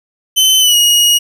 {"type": "tone with pitch glide", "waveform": "sawtooth", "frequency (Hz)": [3056, 2886], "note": ["G7", "F#7"], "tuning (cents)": [-45, -44], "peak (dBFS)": -4, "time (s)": [0.36, 1.19], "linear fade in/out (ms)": 20, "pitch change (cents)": -99, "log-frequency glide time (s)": [0.6, 0.76], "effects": []}